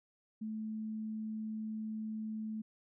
sine tone, 217.7 Hz, A3, 18 cents flat, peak -37 dBFS, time 0.41-2.62 s, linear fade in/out 10 ms, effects none

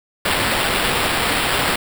white noise with sample-and-hold, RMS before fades -19 dBFS, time 0.25-1.76 s, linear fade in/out 5 ms, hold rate 6300 Hz, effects none

